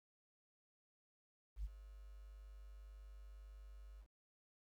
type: tone with ADSR envelope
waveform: sine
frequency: 50.9 Hz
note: G#1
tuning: 34 cents flat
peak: -37 dBFS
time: 1.56-4.07 s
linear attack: 83 ms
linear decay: 31 ms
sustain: -16 dB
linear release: 67 ms
effects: tanh soft clip ceiling -37 dBFS + 12-bit